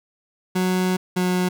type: tone pair in turn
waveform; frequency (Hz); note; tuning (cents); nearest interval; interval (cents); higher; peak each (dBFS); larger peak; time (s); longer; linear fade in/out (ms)
30% pulse; 184.1 / 181.67; F#3 / F#3; -8 / -31; unison; 23; first; -16; neither; 0.55-0.97 / 1.16-1.49; first; 10
effects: none